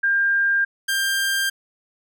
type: tone pair in turn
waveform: sine / sawtooth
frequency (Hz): 1600 / 1590.8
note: G6 / G6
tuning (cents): +35 / +25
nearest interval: unison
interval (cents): 10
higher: first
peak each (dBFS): -16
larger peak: neither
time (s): 0.03-0.65 / 0.88-1.5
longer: neither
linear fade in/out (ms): 10
effects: none